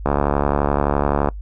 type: click train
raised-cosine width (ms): 1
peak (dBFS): -3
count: 89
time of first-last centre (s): 0.06-1.287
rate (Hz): 71.7
effects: noise-tail reverb RT60 0.1 s tail -23 dB re dry + added 50 Hz sine -28 dBFS peak until 1.41 s